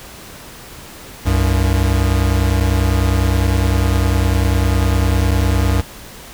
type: tone pair together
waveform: square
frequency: 64.99 / 94.9 Hz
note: C2 / F#2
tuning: -11 / +44 cents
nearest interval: perfect fifth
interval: 655 cents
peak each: -16 dBFS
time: 1.25-5.82 s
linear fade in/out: 20 ms
effects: pink hiss -36 dBFS RMS until 6.33 s